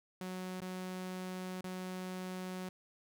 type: tone with dropouts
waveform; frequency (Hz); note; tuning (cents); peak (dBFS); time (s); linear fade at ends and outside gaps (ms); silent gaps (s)
sawtooth; 184.5; F#3; -5; -36; 0.21-2.69; 2; 0.604-0.618 / 1.61-1.642
effects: none